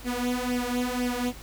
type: tone with flanger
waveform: sawtooth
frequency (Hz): 246.9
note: B3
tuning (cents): 0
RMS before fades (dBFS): -28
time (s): 0.04-1.33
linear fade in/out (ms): 50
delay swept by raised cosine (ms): 0.36 to 3.76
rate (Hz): 2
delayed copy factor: +0.75
effects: added 50 Hz sine -43 dBFS peak until 1.42 s + pink hiss -46 dBFS RMS until 1.42 s